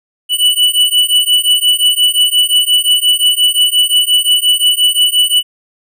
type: beating tone pair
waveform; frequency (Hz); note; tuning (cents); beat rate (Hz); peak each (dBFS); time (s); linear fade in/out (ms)
square; 2960 / 2965.7; F#7 / F#7; 0 / +3; 5.7; -12; 0.29-5.43; 50
effects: none